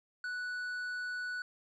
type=tone with tanh clipping; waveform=sine; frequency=1480 Hz; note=F#6; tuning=in tune; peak=-37 dBFS; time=0.24-1.42 s; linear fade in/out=2 ms; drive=7 dB; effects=none